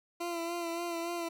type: tone with vibrato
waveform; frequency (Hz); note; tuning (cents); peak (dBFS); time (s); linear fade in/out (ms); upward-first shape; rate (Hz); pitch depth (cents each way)
20% pulse; 340.2; F4; -45; -29; 0.2-1.29; 10; sine; 3.5; 33
effects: none